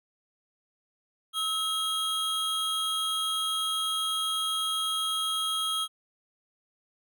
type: tone pair together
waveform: square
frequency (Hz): 1292 / 3256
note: E6 / G#7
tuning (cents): -35 / -35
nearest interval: octave + major third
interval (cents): 1600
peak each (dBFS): -33 / -29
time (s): 1.33-5.88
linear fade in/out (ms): 50
effects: none